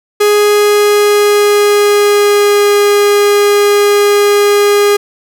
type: tone with pitch glide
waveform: 45% pulse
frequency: 415.3 to 409.6 Hz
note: G#4 to G#4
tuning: 0 to -24 cents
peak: -6 dBFS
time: 0.2-4.97 s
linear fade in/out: 10 ms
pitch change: -24 cents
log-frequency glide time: 0.35-2.75 s
effects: none